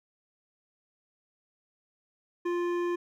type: tone with hard clipping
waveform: sine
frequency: 349.2 Hz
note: F4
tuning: in tune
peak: -29 dBFS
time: 2.45-2.96 s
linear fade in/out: 10 ms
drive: 12 dB
effects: none